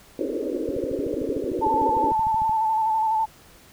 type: band-pass noise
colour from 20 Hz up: pink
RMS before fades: -27 dBFS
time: 0.19-2.12 s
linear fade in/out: 2 ms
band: 260 to 560 Hz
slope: 96 dB/octave
type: click train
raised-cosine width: 5 ms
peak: -24 dBFS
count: 25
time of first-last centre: 0.69-2.495 s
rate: 13.3 Hz
type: tone with vibrato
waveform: sine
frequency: 880 Hz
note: A5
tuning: in tune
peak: -19 dBFS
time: 1.61-3.26 s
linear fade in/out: 20 ms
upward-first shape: square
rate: 12 Hz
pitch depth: 28 cents each way
effects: pink hiss -51 dBFS RMS until 3.72 s